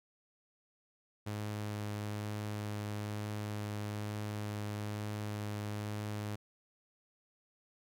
sawtooth tone with vibrato, 104.7 Hz, G#2, 15 cents sharp, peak -33 dBFS, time 1.26-6.36 s, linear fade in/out 10 ms, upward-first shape triangle, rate 1.1 Hz, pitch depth 10 cents each way, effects none

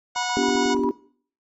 harmonic tone, 731 Hz, F#5, 21 cents flat, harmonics 1 / 2 / 3 / 4 / 5 / 6 / 7 / 8 / 9 / 10, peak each -29 / -32 / -34 / -35 / -36 / -37 / -37 / -38 / -39 / -39 dBFS, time 0.15-0.75 s, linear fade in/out 20 ms
sine tone with tremolo, 972 Hz, B5, 28 cents flat, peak -26 dBFS, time 0.16-0.89 s, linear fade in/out 0 ms, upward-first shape square, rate 7.4 Hz, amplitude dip 60%
sine chord, G dominant seventh, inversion first, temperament equal with one note detuned, 246.9 / 290.8 / 349.2 / 392 Hz, B3 / D4 / F4 / G4, 0 / -17 / 0 / 0 cents, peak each -25 / -24 / -30 / -24 dBFS, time 0.37-0.91 s, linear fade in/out 0 ms
clicks, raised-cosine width 2 ms, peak -26 dBFS, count 6, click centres 0.486 / 0.554 / 0.658 / 0.748 / 0.793 / 0.844 s
effects noise-tail reverb RT60 0.5 s tail -19 dB re dry

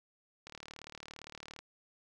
click train, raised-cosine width 0.2 ms, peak -29 dBFS, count 43, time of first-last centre 0.47-1.59 s, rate 37.5 Hz, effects none

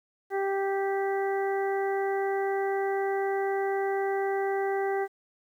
harmonic tone, 392 Hz, G4, in tune, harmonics 1 / 2 / 3 / 4 / 5, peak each -27 / -31 / -43 / -39 / -39 dBFS, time 0.3-5.08 s, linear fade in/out 50 ms, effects 10-bit

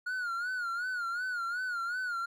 triangle tone with vibrato, 1437 Hz, F6, 49 cents sharp, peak -30 dBFS, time 0.06-2.26 s, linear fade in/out 10 ms, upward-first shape sine, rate 2.7 Hz, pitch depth 95 cents each way, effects none

